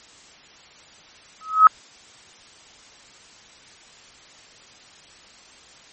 sine tone with exponential growth, 1277 Hz, D#6, 45 cents sharp, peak -3 dBFS, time 1.41-1.67 s, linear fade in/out 1 ms, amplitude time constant 56 ms, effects white hiss -48 dBFS RMS until 5.92 s + MP3 32 kbps

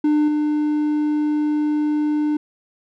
triangle tone with level steps, 300 Hz, D4, 37 cents sharp, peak -12 / -15 dBFS, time 0.04-2.37 s, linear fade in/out 5 ms, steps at 0.28 s, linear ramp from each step 2 ms, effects none

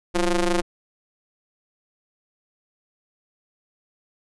sawtooth ring-modulated tone, 177.7 Hz, F3, 30 cents sharp, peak -12 dBFS, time 0.14-0.62 s, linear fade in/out 20 ms, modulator 165 Hz, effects resampled to 24000 Hz

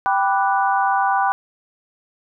sine chord, G major seventh, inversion none, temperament equal, 784 / 987.8 / 1174.7 / 1480 Hz, G5 / B5 / D6 / F#6, 0 / 0 / 0 / 0 cents, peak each -18 / -21 / -24 / -24 dBFS, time 0.06-1.32 s, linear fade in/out 0 ms, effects none

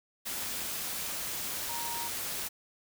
sine tone in noise, 937 Hz, A#5, 9 cents sharp, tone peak -38 dBFS, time 1.68-2.09 s, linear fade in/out 20 ms, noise white, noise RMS -36 dBFS, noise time 0.25-2.49 s, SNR -5 dB, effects none

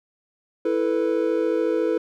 triangle chord, E suspended fourth, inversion none, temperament equal, 329.6 / 440 / 493.9 Hz, E4 / A4 / B4, 0 / 0 / 0 cents, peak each -22 dBFS, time 0.65-1.98 s, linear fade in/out 5 ms, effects none

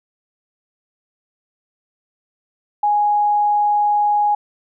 sine tone, 830 Hz, G#5, 1 cent flat, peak -13 dBFS, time 2.83-4.35 s, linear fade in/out 5 ms, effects none

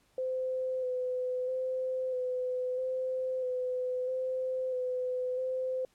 sine tone with vibrato, 510 Hz, C5, 44 cents flat, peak -30 dBFS, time 0.18-5.85 s, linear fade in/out 2 ms, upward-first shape square, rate 0.77 Hz, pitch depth 18 cents each way, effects pink hiss -69 dBFS RMS until 5.94 s + low-pass 12000 Hz 12 dB/octave

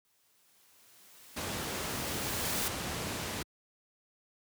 white noise with exponential growth, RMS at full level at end -33 dBFS, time 0.05-2.68 s, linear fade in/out 0 ms, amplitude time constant 570 ms
pink low-pass noise, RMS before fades -36 dBFS, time 1.36-3.43 s, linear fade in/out 10 ms, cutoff 12000 Hz, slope 12 dB/octave
effects high-pass 80 Hz 12 dB/octave

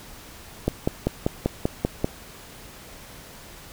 click train, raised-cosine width 2 ms, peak -7 dBFS, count 8, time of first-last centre 0.68-2.045 s, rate 5.13 Hz, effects pink hiss -44 dBFS RMS until 3.72 s

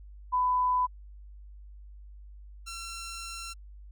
sine / 10% pulse tone pair in turn, 1000 / 1356.1 Hz, B5 / E6, +21 / +49 cents, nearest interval perfect fourth, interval 528 cents, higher second, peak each -23 / -30 dBFS, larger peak first, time 0.32-0.87 / 2.66-3.54 s, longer second, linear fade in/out 20 ms, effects added 50 Hz sine -45 dBFS peak until 3.91 s

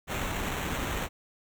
pink noise with sample-and-hold, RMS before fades -32 dBFS, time 0.07-1.09 s, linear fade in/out 50 ms, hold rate 4900 Hz, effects none

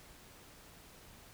silence, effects pink hiss -57 dBFS RMS until 1.33 s

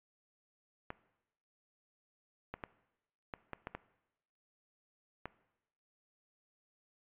clicks, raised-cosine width 0.5 ms, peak -25 dBFS, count 8, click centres 0.904 / 2.54 / 2.638 / 3.338 / 3.533 / 3.671 / 3.75 / 5.256 s, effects noise-tail reverb RT60 0.9 s tail -18 dB re dry + resampled to 8000 Hz

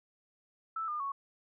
sine tone with pitch steps, 1318.5 / 1209.1 / 1108.7 Hz, E6 / D#6 / C#6, 0 / -50 / 0 cents, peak -33 dBFS, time 0.76-1.12 s, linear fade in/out 5 ms, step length 120 ms, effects none

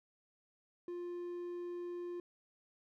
triangle tone, 350.9 Hz, F4, 8 cents sharp, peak -38 dBFS, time 0.88-2.2 s, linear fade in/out 2 ms, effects none

